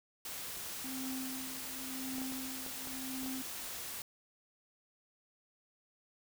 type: noise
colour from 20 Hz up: white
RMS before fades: -43 dBFS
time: 0.25-4.02 s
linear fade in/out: 2 ms
type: tone with tremolo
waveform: triangle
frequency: 261.6 Hz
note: C4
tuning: in tune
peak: -36 dBFS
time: 0.84-3.42 s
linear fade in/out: 5 ms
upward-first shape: triangle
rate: 0.92 Hz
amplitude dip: 90%
type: clicks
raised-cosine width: 1 ms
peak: -34 dBFS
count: 7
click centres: 2.183 / 2.217 / 2.322 / 2.664 / 2.872 / 3.232 / 3.262 s
effects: none